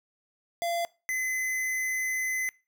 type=tone pair in turn; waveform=square; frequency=684 / 2034 Hz; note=F5 / C7; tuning=-36 / -50 cents; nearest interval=octave + perfect fifth; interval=1886 cents; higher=second; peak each=-28 dBFS; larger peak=neither; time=0.62-0.85 / 1.09-2.49 s; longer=second; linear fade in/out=0 ms; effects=noise-tail reverb RT60 0.3 s tail -22 dB re dry